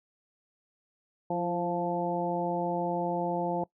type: harmonic tone with a mistuned harmonic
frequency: 174.8 Hz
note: F3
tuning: 2 cents sharp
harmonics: 1 / 2 / 3 / 4 / 5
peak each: -34 / -34 / -34 / -34 / -34 dBFS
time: 1.3-3.64 s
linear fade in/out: 5 ms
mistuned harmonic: 2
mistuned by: -34 cents
effects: noise-tail reverb RT60 0.1 s tail -21 dB re dry